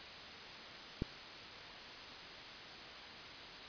click, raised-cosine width 3 ms, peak -22 dBFS, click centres 1.021 s, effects white hiss -49 dBFS RMS until 3.68 s + resampled to 11025 Hz

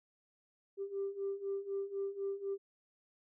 sine beating tone pair, 392.2 / 396.2 Hz, G4 / G4, +1 / +18 cents, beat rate 4 Hz, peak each -40 / -37 dBFS, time 0.77-2.58 s, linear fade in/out 50 ms, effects tanh soft clip ceiling -30 dBFS

